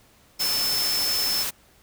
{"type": "tone in noise", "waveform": "sine", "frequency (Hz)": 5274, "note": "E8", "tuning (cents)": 0, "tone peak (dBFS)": -23, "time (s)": [0.39, 1.44], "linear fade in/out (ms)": 20, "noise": "white", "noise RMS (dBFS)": -28, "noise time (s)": [0.39, 1.51], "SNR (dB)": 2, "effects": ["pink hiss -57 dBFS RMS until 1.82 s"]}